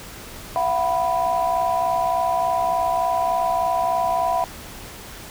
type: chord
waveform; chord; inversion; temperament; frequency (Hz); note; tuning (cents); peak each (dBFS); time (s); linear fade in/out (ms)
sine; E suspended second; none; equal with one note detuned; 676.6 / 740 / 987.8; E5 / F#5 / B5; +45 / 0 / 0; -22; 0.56-4.44; 0
effects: tanh soft clip ceiling -10 dBFS + pink hiss -38 dBFS RMS until 5.3 s